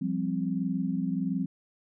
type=chord; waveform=sine; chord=F suspended second; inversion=none; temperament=equal; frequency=174.61 / 196 / 261.6 Hz; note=F3 / G3 / C4; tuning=0 / 0 / 0 cents; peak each=-31 dBFS; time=0.01-1.46 s; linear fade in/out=10 ms; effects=none